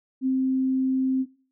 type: tone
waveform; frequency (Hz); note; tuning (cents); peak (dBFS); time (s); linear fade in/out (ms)
sine; 262; C4; +2; -20; 0.21-1.26; 50
effects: noise-tail reverb RT60 0.4 s tail -18 dB re dry

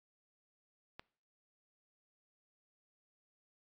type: click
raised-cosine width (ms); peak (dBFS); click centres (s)
0.3; -30; 0.995
effects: noise-tail reverb RT60 0.5 s tail -24 dB re dry + AAC 32 kbps

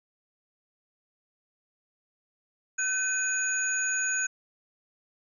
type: tone cluster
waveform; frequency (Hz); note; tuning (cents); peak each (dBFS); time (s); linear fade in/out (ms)
sine; 1527 / 2497 / 6740; G6 / D#7 / G#8; -46 / +6 / +25; -28 / -37 / -29; 2.78-4.27; 10
effects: none

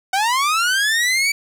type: linear sweep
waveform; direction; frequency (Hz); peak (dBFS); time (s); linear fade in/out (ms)
sawtooth; up; 740 to 2307; -12; 0.13-1.32; 5
effects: low-pass 11000 Hz 12 dB/octave + 7-bit

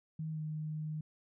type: tone with pitch glide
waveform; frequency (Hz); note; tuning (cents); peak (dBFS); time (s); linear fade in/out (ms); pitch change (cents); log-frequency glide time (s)
sine; 157.8 to 154.37; D#3 to D#3; +25 to -13; -36; 0.19-1.01; 5; -38; 0.31-0.41
effects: none

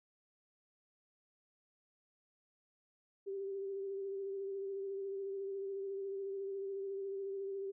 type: tone with vibrato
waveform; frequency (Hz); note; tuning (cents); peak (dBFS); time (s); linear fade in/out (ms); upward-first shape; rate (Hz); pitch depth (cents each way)
sine; 392; G4; 0; -38; 3.26-7.72; 20; sine; 14; 26
effects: none

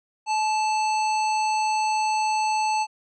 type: harmonic tone with a mistuned harmonic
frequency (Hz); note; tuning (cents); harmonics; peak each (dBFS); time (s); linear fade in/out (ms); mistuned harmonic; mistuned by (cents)
880; A5; 0; 1 / 3 / 5 / 7 / 9; -21 / -31 / -35 / -38 / -40; 0.26-2.87; 50; 1; -33
effects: none

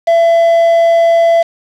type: tone with quantisation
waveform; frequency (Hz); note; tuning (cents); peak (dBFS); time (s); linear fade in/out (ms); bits
triangle; 671; E5; +31; -4; 0.07-1.43; 10; 4
effects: low-pass 5000 Hz 12 dB/octave

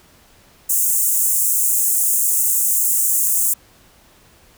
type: high-pass noise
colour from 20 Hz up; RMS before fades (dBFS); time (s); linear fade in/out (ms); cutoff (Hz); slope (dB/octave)
pink; -17; 0.69-3.54; 10; 7100; 48
effects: pink hiss -51 dBFS RMS until 4.57 s

